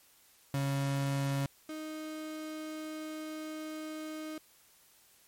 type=tone pair in turn; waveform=35% pulse; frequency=138.59 / 311.1 Hz; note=C#3 / D#4; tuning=0 / 0 cents; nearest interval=octave + major second; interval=1400 cents; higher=second; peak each=-28 / -37 dBFS; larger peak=first; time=0.54-1.46 / 1.69-4.38 s; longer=second; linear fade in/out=2 ms; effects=white hiss -63 dBFS RMS until 5.27 s + MP3 64 kbps